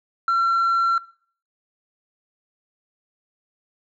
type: tone with tanh clipping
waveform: triangle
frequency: 1359 Hz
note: F6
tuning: 48 cents flat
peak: -17 dBFS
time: 0.28-0.98 s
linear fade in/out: 2 ms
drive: 6 dB
effects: noise-tail reverb RT60 0.5 s tail -20 dB re dry